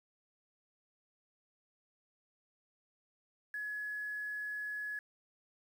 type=tone with quantisation; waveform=sine; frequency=1692 Hz; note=G#6; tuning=32 cents sharp; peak=-37 dBFS; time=3.54-4.99 s; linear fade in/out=2 ms; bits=10; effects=none